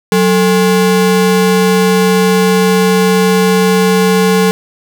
square ring-modulated tone, 313.5 Hz, D#4, 13 cents sharp, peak -5 dBFS, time 0.12-4.51 s, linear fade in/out 0 ms, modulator 129 Hz, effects 7-bit

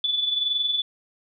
sine tone with amplitude modulation, 3467 Hz, A7, 26 cents flat, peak -19 dBFS, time 0.04-0.82 s, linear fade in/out 2 ms, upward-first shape sine, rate 21.5 Hz, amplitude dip 55%, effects none

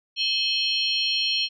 sine tone cluster, 2592 / 2998 / 3204 / 4240 / 5550 Hz, E7 / F#7 / G7 / C8 / F8, -30 / +22 / +37 / +22 / -12 cents, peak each -30 / -30 / -27 / -25 / -32 dBFS, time 0.16-1.49 s, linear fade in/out 50 ms, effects none

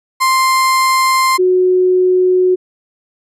35% pulse / sine tone pair in turn, 1048 / 367.1 Hz, C6 / F#4, +2 / -14 cents, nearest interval octave + tritone, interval 1816 cents, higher first, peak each -8 dBFS, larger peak neither, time 0.2-1.38 / 1.38-2.56 s, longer neither, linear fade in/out 20 ms, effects resampled to 32000 Hz

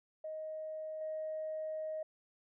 sine tone with level steps, 626 Hz, D#5, 10 cents sharp, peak -39 / -36 dBFS, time 0.24-2.03 s, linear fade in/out 5 ms, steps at 1.01 s, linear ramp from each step 2 ms, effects tanh soft clip ceiling -32 dBFS

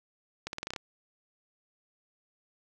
accelerating click train, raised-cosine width 0.2 ms, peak -18 dBFS, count 8, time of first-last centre 0.47-0.762 s, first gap 61 ms, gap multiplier 0.87, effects none

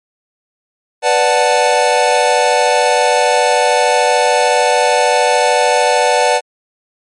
square chord, B minor seventh, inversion none, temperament equal, 493.9 / 587.3 / 740 / 880 Hz, B4 / D5 / F#5 / A5, 0 / 0 / 0 / 0 cents, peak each -16 dBFS, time 1.02-6.41 s, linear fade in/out 50 ms, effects MP3 48 kbps

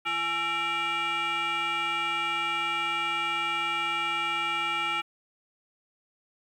sine tone with frequency modulation, 1843 Hz, A#6, 20 cents flat, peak -24 dBFS, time 0.05-5.02 s, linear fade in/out 20 ms, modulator 501 Hz, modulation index 2.1, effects tanh soft clip ceiling -24 dBFS + 10-bit

